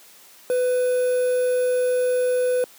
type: tone with quantisation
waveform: triangle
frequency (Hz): 500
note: B4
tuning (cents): +21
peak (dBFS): -16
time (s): 0.5-2.64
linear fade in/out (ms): 0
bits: 6
effects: white hiss -49 dBFS RMS until 2.78 s + high-pass 200 Hz 12 dB/octave